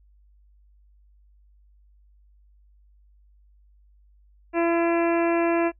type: harmonic tone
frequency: 337.8 Hz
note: E4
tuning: 42 cents sharp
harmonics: 1 / 2 / 3 / 4 / 5 / 6 / 7 / 8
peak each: -21 / -25 / -31 / -36 / -34 / -39 / -35 / -38 dBFS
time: 4.53-5.72 s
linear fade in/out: 50 ms
effects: noise-tail reverb RT60 0.1 s tail -25 dB re dry + added 50 Hz sine -54 dBFS peak until 5.79 s